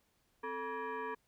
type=tone with frequency modulation; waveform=sine; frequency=261.6 Hz; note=C4; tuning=in tune; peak=-37 dBFS; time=0.43-1.15 s; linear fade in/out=10 ms; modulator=704 Hz; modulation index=2; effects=pink hiss -75 dBFS RMS until 1.27 s